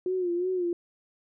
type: tone with vibrato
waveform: sine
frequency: 358.9 Hz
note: F4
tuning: 47 cents sharp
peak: -25 dBFS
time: 0.06-0.73 s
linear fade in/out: 2 ms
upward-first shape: sine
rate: 2.8 Hz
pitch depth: 70 cents each way
effects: none